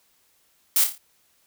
blue noise with echo, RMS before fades -19 dBFS, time 0.76-0.84 s, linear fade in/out 2 ms, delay 28 ms, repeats 5, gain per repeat -6 dB, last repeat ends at 0.98 s, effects white hiss -64 dBFS RMS until 1.46 s

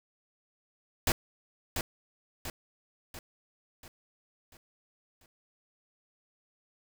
pink noise with echo, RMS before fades -26 dBFS, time 1.07-1.12 s, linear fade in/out 2 ms, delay 690 ms, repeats 6, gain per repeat -6 dB, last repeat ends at 5.26 s, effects none

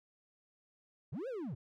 triangle linear two-way sweep, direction up then down, 96 to 554.4 to 96 Hz, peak -36 dBFS, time 1.12-1.55 s, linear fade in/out 10 ms, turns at 1.28 s, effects none

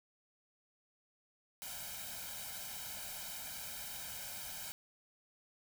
white noise with comb filter, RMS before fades -45 dBFS, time 1.62-4.72 s, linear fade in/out 0 ms, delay 1.3 ms, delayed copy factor +1, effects none

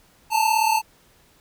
square tone pair together, 871 / 908.5 Hz, A5 / A#5, -18 / -45 cents, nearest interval minor second, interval 73 cents, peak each -20 / -22 dBFS, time 0.3-0.82 s, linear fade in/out 50 ms, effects pink hiss -57 dBFS RMS until 1.4 s

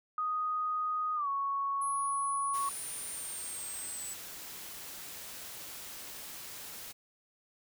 sine tone with pitch glide, 1244.5 to 1108.7 Hz, D#6 to C#6, 0 to 0 cents, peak -30 dBFS, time 0.18-2.69 s, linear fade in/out 2 ms, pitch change -200 cents, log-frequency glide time 1.15-1.28 s
sine exponential sweep, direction down, 10680 to 7902 Hz, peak -39 dBFS, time 1.81-4.14 s, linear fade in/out 10 ms
white noise, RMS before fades -45 dBFS, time 2.53-6.93 s, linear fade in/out 20 ms
effects none

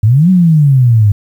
sine exponential two-way sweep, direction up then down, 99.7 to 190 to 99.7 Hz, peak -4 dBFS, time 0.03-1.12 s, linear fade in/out 5 ms, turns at 0.3 s, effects 7-bit

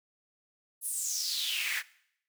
pink noise with high-pass filter sweep, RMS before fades -33 dBFS, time 0.81-1.83 s, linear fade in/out 50 ms, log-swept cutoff 11000 to 1700 Hz, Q 5.6, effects noise-tail reverb RT60 0.7 s tail -20 dB re dry

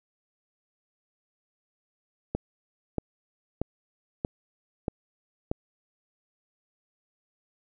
click train, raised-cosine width 2 ms, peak -14 dBFS, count 6, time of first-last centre 2.35-5.515 s, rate 1.58 Hz, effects none

